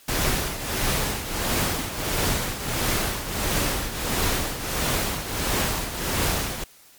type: noise with tremolo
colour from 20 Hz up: pink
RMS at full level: -22 dBFS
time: 0.08-6.64 s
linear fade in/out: 5 ms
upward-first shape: triangle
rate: 1.5 Hz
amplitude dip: 70%
effects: white hiss -52 dBFS RMS until 6.98 s + MP3 96 kbps